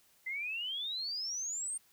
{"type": "exponential sweep", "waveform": "sine", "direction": "up", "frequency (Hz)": [2027, 8870], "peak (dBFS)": -35, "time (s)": [0.26, 1.78], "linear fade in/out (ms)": 10, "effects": ["white hiss -67 dBFS RMS until 1.92 s"]}